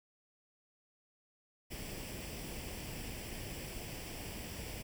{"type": "noise with comb filter", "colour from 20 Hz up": "pink", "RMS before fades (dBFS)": -44, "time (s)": [1.7, 4.83], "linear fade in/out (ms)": 20, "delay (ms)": 0.38, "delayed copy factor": 0.6, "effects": []}